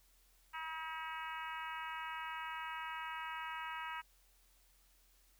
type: harmonic tone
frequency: 320 Hz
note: D#4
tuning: 49 cents sharp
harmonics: 3 / 4 / 5 / 6 / 7 / 8 / 9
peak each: -45 / -47 / -49 / -51 / -52 / -53 / -54 dBFS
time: 0.53-4.02 s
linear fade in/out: 20 ms
effects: added 43 Hz sine -69 dBFS peak until 5.39 s + white hiss -71 dBFS RMS until 5.39 s